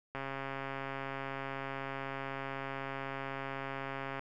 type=click train; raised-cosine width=0.5 ms; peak=-24 dBFS; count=551; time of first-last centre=0.15-4.194 s; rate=136 Hz; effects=none